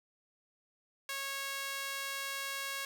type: tone with high-pass filter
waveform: sawtooth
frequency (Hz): 550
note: C#5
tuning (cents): -14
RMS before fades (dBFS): -39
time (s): 1.09-2.85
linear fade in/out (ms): 2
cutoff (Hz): 1600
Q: 0.95
effects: none